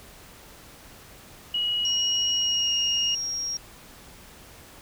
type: tone with pitch glide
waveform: sine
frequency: 2907 to 2860 Hz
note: F#7 to F7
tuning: -31 to +41 cents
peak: -23 dBFS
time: 1.54-3.15 s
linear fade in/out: 5 ms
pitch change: -28 cents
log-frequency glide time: 2.38-2.74 s
type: tone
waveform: sine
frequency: 5600 Hz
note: F8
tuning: 4 cents sharp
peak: -27 dBFS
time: 1.85-3.57 s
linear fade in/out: 2 ms
effects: pink hiss -48 dBFS RMS until 4.81 s